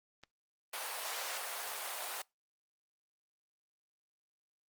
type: clicks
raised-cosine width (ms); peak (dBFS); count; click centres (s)
0.2; -34; 2; 0.236 / 1.714
type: high-pass noise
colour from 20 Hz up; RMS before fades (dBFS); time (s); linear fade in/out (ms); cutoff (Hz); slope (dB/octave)
pink; -40; 0.73-2.22; 5; 600; 24
effects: noise-tail reverb RT60 0.2 s tail -25 dB re dry + Opus 32 kbps